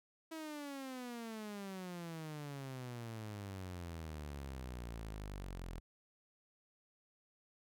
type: exponential sweep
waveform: sawtooth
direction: down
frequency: 325.6 to 41.2 Hz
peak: -40 dBFS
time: 0.31-5.8 s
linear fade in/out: 10 ms
effects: none